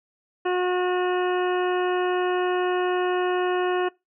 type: harmonic tone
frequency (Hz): 362.4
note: F#4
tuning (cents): -36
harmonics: 1 / 2 / 3 / 4 / 5 / 7 / 8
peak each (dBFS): -22 / -28 / -32 / -34 / -36 / -39 / -40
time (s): 0.45-3.89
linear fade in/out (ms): 10
effects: noise-tail reverb RT60 0.2 s tail -22 dB re dry